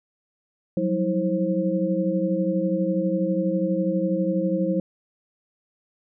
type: tone cluster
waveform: sine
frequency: 179.4 / 191.6 / 322.8 / 530 Hz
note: F3 / G3 / E4 / C5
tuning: +47 / -39 / -36 / +22 cents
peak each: -26 dBFS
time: 0.77-4.8 s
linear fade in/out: 2 ms
effects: none